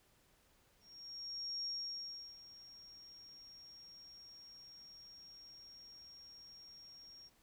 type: tone with ADSR envelope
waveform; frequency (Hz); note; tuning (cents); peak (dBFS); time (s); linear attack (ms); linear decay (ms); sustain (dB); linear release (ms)
sine; 5570; F8; -5; -38; 0.8-7.3; 850; 710; -16; 35
effects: pink hiss -71 dBFS RMS until 7.42 s